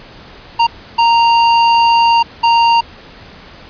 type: tone bursts at uneven times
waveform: square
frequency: 929 Hz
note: A#5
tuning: 6 cents flat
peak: -8 dBFS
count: 3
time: 0.59-0.67 / 0.98-2.23 / 2.43-2.81 s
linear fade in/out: 10 ms
effects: pink hiss -37 dBFS RMS until 3.69 s + resampled to 11025 Hz